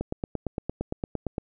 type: click train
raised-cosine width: 2 ms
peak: -15 dBFS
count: 13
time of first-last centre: 0.01-1.381 s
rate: 8.75 Hz
effects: none